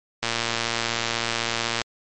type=click train; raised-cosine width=0.2 ms; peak=-6 dBFS; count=185; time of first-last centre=0.23-1.816 s; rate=116 Hz; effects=MP3 48 kbps